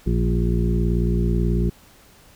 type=harmonic tone with a mistuned harmonic; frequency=58.27 Hz; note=A#1; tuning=in tune; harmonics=1 / 2 / 3 / 4 / 6 / 7; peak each=-20 / -25 / -23 / -29 / -28 / -32 dBFS; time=0.06-1.7 s; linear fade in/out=10 ms; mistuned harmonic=1; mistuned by=-68 cents; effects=pink hiss -51 dBFS RMS until 2.35 s